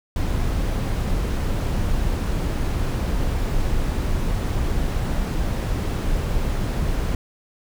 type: noise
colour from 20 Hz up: brown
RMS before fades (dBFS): -22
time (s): 0.16-7.15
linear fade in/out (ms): 2
effects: none